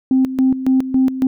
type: tone with tremolo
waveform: sine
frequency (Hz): 261.6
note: C4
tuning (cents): 0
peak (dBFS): -9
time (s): 0.11-1.27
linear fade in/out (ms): 2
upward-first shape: square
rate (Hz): 3.6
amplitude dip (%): 75
effects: tanh soft clip ceiling -6 dBFS